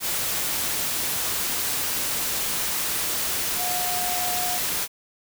sine tone in noise, 720 Hz, F#5, 47 cents flat, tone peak -29 dBFS, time 3.56-4.6 s, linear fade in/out 50 ms, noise white, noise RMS -26 dBFS, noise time 0-4.88 s, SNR -6 dB, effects none

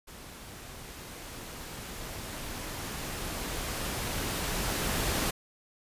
pink noise with level ramp, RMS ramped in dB -47 to -29 dBFS, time 0.07-5.31 s, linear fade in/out 10 ms, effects resampled to 32000 Hz

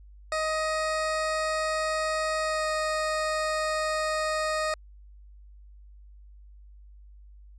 20% pulse tone with pitch glide, 627 to 622 Hz, D#5 to D#5, +13 to -1 cents, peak -21 dBFS, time 0.32-4.74 s, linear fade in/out 2 ms, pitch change -14 cents, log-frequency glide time 2.42-2.68 s, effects added 50 Hz sine -47 dBFS peak until 7.58 s + resampled to 22050 Hz

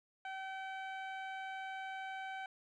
15% pulse tone with low-pass filter, 767 Hz, G5, 38 cents flat, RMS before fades -44 dBFS, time 0.25-2.46 s, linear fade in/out 2 ms, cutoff 2200 Hz, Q 0.51, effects none

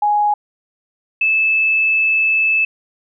sine tone pair in turn, 832 / 2619 Hz, G#5 / E7, +3 / -12 cents, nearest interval octave + minor sixth, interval 1985 cents, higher second, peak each -12 dBFS, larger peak neither, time 0.02-0.34 / 1.21-2.65 s, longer second, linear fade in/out 5 ms, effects none

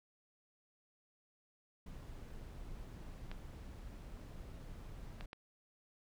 brown noise, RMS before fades -49 dBFS, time 1.86-5.26 s, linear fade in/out 5 ms
clicks, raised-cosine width 0.3 ms, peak -31 dBFS, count 3, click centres 3.315 / 5.209 / 5.331 s
effects none

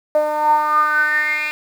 10% pulse tone with band-pass filter sweep, 302.3 Hz, D#4, 50 cents flat, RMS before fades -17 dBFS, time 0.15-1.51 s, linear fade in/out 0 ms, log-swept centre 620 to 2600 Hz, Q 9.9, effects 7-bit

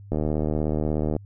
click train, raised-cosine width 2 ms, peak -12 dBFS, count 81, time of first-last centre 0.12-1.164 s, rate 76.6 Hz, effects added 100 Hz sine -41 dBFS peak until 1.25 s

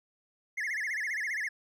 triangle tone with vibrato, 1913 Hz, A#6, 44 cents sharp, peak -29 dBFS, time 0.57-1.49 s, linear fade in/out 10 ms, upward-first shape sine, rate 15 Hz, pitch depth 220 cents each way, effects none

